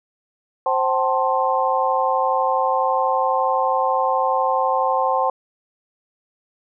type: harmonic tone with a mistuned harmonic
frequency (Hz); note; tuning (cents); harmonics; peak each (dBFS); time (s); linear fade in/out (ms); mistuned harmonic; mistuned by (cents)
175.6; F3; +10; 3 / 4 / 5 / 6; -22 / -22 / -22 / -22; 0.66-5.3; 2; 4; +150
effects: none